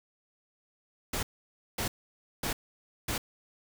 pink noise bursts, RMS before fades -32 dBFS, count 4, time 1.13-3.18 s, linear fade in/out 5 ms, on 100 ms, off 550 ms, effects none

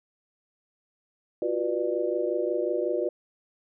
sine tone cluster, 345.6 / 371.1 / 490.3 / 596 Hz, F4 / F#4 / B4 / D5, -18 / +5 / -13 / +25 cents, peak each -30 dBFS, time 1.42-3.09 s, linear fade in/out 2 ms, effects none

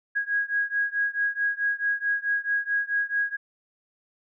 sine beating tone pair, 1646 / 1650.6 Hz, G#6 / G#6, -16 / -11 cents, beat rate 4.6 Hz, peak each -26 / -27 dBFS, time 0.15-3.37 s, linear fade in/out 20 ms, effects none

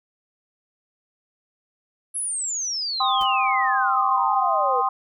sine exponential sweep, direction down, 11090 to 466.2 Hz, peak -24 dBFS, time 2.14-4.82 s, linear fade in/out 20 ms
sine chord, C minor, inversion second, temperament equal, 784 / 1046.5 / 1244.5 Hz, G5 / C6 / Eb6, 0 / 0 / 0 cents, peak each -23 / -22 / -25 dBFS, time 3-4.89 s, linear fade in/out 5 ms
pink noise with exponential decay, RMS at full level -34 dBFS, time 3.21-3.3 s, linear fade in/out 1 ms, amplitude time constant 18 ms
effects none

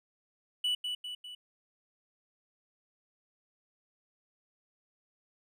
triangle tone with echo, 2960 Hz, F#7, in tune, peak -26 dBFS, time 0.64-0.75 s, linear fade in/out 5 ms, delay 200 ms, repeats 3, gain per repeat -5 dB, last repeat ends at 1.35 s, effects none

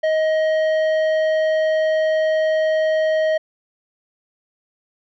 sine tone with tanh clipping, 629 Hz, D#5, 19 cents sharp, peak -17 dBFS, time 0.03-3.38 s, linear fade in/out 10 ms, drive 10 dB, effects none

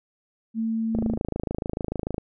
sine tone, 224.4 Hz, A3, 34 cents sharp, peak -23 dBFS, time 0.54-1.18 s, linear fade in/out 50 ms
click train, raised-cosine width 2 ms, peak -14 dBFS, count 34, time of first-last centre 0.95-2.181 s, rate 26.8 Hz
effects none

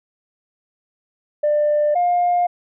sine tone pair in turn, 595 / 707.6 Hz, D5 / F5, +22 / +23 cents, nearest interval minor third, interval 301 cents, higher second, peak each -13 / -13 dBFS, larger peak neither, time 1.43-1.95 / 1.95-2.47 s, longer neither, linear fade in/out 10 ms, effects tanh soft clip ceiling -11 dBFS

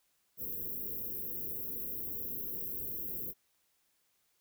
white band-stop noise, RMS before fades -39 dBFS, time 0.37-3.34 s, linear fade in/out 50 ms, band 510 to 12000 Hz, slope 96 dB/octave, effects white hiss -75 dBFS RMS until 4.4 s

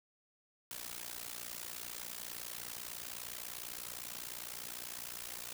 white noise with amplitude modulation, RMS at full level -41 dBFS, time 0.71-5.53 s, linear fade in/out 0 ms, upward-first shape sine, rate 59.9 Hz, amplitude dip 90%, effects none

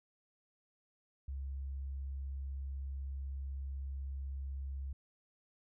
sine tone, 68 Hz, C#2, 33 cents flat, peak -38 dBFS, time 1.28-4.93 s, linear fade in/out 5 ms, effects none

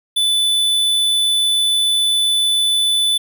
square tone, 3493 Hz, A7, 13 cents flat, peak -14 dBFS, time 0.16-3.18 s, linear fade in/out 10 ms, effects none

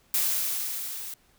blue noise with level ramp, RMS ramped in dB -24 to -38 dBFS, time 0.14-1.14 s, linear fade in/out 2 ms, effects pink hiss -63 dBFS RMS until 1.38 s

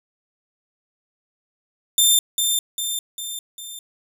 15% pulse tone with echo, 3586 Hz, A7, 32 cents sharp, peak -6 dBFS, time 1.98-2.19 s, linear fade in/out 2 ms, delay 400 ms, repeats 4, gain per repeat -5 dB, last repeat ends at 3.79 s, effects none

